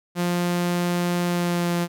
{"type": "tone with pitch glide", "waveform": "sawtooth", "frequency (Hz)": [175.5, 173.08], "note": ["F3", "F3"], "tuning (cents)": [9, -15], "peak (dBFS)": -17, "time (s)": [0.15, 1.88], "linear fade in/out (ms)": 50, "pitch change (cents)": -24, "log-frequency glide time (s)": [1.25, 1.75], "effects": []}